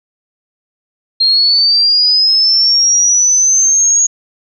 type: linear sweep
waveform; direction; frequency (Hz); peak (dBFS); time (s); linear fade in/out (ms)
sine; up; 4186 to 6680; -7; 1.2-4.07; 10
effects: none